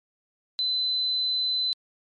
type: tone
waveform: sine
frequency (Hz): 4030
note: B7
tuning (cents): +34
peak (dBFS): -21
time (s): 0.59-1.73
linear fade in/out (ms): 0
effects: tanh soft clip ceiling -21 dBFS + MP3 48 kbps